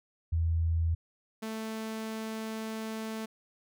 sine / sawtooth tone pair in turn, 82.41 / 220.7 Hz, E2 / A3, 0 / +5 cents, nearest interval octave + perfect fourth, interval 1705 cents, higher second, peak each -25 / -31 dBFS, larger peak first, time 0.32-0.95 / 1.42-3.26 s, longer second, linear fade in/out 10 ms, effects none

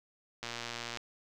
click train, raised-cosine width 0.2 ms, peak -21 dBFS, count 65, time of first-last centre 0.43-0.972 s, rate 118 Hz, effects none

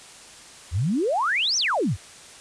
sine exponential two-way sweep, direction up then down, 73.42 to 6272 to 73.42 Hz, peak -20 dBFS, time 0.71-1.97 s, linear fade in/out 50 ms, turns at 1.57 s, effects white hiss -45 dBFS RMS until 2.4 s + resampled to 22050 Hz

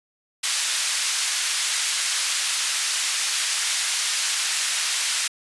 white band-pass noise, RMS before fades -24 dBFS, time 0.43-5.28 s, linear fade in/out 10 ms, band 1600 to 8400 Hz, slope 12 dB/octave, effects resampled to 24000 Hz

